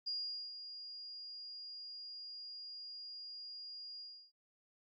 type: tone with ADSR envelope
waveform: sine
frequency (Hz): 4841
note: D#8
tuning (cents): -48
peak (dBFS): -36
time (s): 0.06-4.32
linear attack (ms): 16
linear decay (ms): 440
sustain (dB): -10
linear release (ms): 320
effects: AAC 32 kbps